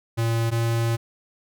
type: tone pair in turn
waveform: square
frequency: 114.9 / 115.55 Hz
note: A#2 / A#2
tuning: -25 / -15 cents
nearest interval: unison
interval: 10 cents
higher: second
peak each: -21 dBFS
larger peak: neither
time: 0.17-0.51 / 0.51-0.97 s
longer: second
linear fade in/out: 20 ms
effects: none